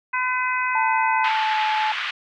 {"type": "harmonic tone", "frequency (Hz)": 506, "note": "B4", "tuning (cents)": 42, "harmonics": [2, 3, 4, 5], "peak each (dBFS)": [-24, -26, -27, -28], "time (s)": [0.13, 1.29], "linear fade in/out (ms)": 10}
{"type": "tone with pitch glide", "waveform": "sine", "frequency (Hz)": [890, 862.7], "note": ["A5", "A5"], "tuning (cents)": [20, -34], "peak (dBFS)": -20, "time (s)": [0.75, 1.92], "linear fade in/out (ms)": 2, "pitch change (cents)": -54, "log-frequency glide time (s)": [1.1, 1.59]}
{"type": "band-pass noise", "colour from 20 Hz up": "pink", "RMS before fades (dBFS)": -27, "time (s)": [1.24, 2.11], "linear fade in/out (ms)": 5, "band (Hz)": [1300, 3200], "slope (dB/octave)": 24}
{"effects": []}